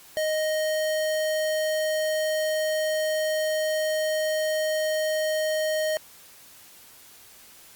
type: tone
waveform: square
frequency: 622.3 Hz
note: D#5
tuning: in tune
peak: -24 dBFS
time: 0.17-5.97 s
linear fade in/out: 0 ms
effects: white hiss -50 dBFS RMS until 7.75 s + Opus 48 kbps